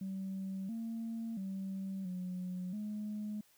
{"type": "tone with pitch steps", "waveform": "sine", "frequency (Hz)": [191.8, 227.3, 192.6, 182, 210.6], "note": ["G3", "A#3", "G3", "F#3", "G#3"], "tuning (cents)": [-37, -43, -30, -28, 24], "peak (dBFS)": -36, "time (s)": [0.01, 3.41], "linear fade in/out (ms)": 5, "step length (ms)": 680, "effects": ["tanh soft clip ceiling -34 dBFS", "white hiss -68 dBFS RMS until 3.57 s"]}